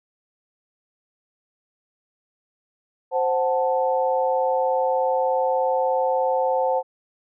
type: chord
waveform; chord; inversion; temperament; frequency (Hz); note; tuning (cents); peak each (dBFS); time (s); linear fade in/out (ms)
sine; F# diminished; second; equal; 523.3 / 740 / 880; C5 / F#5 / A5; 0 / 0 / 0; -21 / -25 / -24; 3.11-6.83; 50
effects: none